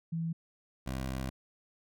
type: tone pair in turn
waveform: sine / 15% pulse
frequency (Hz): 164.81 / 65.4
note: E3 / C2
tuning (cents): 0 / 0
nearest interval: octave + major third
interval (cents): 1600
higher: first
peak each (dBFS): -31 / -28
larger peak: second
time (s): 0.12-0.33 / 0.86-1.3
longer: second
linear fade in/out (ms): 10
effects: none

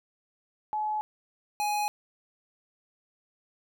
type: tone pair in turn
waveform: sine / square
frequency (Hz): 853 / 833.5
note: G#5 / G#5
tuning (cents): +46 / +6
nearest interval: unison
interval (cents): 40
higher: first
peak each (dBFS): -27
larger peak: neither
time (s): 0.73-1.01 / 1.6-1.88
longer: neither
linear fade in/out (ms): 0
effects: none

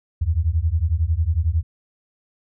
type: beating tone pair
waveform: sine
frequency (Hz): 76.2 / 87.2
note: D#2 / F2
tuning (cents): -36 / -2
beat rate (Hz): 11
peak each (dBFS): -20 / -20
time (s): 0.21-1.63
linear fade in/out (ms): 10
effects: none

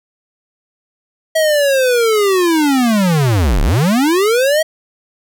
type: linear two-way sweep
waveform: square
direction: down then up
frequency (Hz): 646 to 31.3 to 646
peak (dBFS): -11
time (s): 1.35-4.63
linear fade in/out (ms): 10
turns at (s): 3.62
effects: none

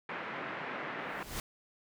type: band-pass noise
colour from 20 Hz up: white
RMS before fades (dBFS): -40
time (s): 0.09-1.23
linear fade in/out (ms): 2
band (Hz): 150 to 2100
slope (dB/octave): 24
type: noise with exponential growth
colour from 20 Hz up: pink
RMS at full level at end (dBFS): -35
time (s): 0.99-1.4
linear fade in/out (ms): 1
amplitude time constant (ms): 87
effects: none

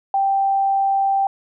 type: tone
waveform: sine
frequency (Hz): 784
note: G5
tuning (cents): 0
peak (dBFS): -15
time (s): 0.14-1.27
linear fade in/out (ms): 2
effects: none

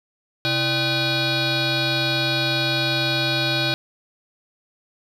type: tone with frequency modulation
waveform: sine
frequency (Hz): 1975.5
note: B6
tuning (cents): 0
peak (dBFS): -17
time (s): 0.45-3.74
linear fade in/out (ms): 0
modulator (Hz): 461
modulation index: 5.4
effects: tanh soft clip ceiling -16 dBFS + 9-bit

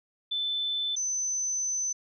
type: tone pair in turn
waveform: sine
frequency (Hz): 3520 / 6092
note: A7 / F#8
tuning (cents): 0 / +50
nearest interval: major sixth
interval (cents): 950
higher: second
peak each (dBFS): -27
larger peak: neither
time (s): 0.31-0.96 / 0.96-1.93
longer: second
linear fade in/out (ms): 10
effects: none

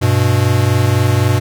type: tone pair together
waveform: square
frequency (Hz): 98 / 121.91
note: G2 / B2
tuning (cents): 0 / -22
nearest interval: major third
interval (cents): 378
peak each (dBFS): -14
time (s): 0.01-1.4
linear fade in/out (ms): 20
effects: none

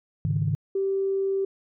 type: chord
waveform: sine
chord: Ab suspended fourth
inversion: none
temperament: just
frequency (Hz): 103.83 / 138.43 / 155.74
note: Ab2 / Db3 / Eb3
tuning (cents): 0 / -2 / +2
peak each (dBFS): -26 / -27 / -25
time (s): 0.25-0.55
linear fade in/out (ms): 0
type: tone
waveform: sine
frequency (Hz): 389.1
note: G4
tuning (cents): -13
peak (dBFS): -22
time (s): 0.75-1.45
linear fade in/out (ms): 5
effects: tanh soft clip ceiling -13 dBFS

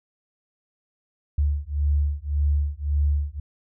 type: beating tone pair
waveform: sine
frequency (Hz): 71.9 / 73.7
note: D2 / D2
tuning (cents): -36 / +7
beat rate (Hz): 1.8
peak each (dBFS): -23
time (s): 1.38-3.4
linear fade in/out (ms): 5
effects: none

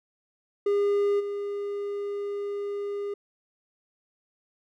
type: tone with level steps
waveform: triangle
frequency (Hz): 405.8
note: G#4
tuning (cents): -40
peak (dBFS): -19 / -27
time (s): 0.66-3.14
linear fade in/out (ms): 5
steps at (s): 1.19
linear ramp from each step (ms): 20
effects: none

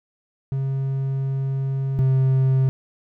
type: tone pair in turn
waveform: triangle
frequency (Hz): 135 / 132.3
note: C#3 / C3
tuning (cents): -45 / +20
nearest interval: unison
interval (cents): 35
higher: first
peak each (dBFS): -19 / -13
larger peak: second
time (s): 0.52-1.99 / 1.99-2.69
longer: first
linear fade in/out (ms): 0
effects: none

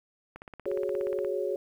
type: click train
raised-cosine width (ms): 0.5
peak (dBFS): -28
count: 16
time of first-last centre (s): 0.36-1.248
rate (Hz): 16.9
type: chord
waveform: sine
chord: F# suspended second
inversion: none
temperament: equal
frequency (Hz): 370 / 415.3 / 554.4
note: F#4 / G#4 / C#5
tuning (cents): 0 / 0 / 0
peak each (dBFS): -32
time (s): 0.66-1.56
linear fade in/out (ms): 2
effects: 10-bit

